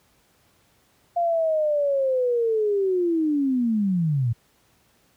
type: linear sweep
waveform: sine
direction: down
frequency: 698.5 to 110 Hz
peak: -19 dBFS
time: 1.16-4.33 s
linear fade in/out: 10 ms
effects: pink hiss -62 dBFS RMS until 5.16 s + high-pass 60 Hz 12 dB/octave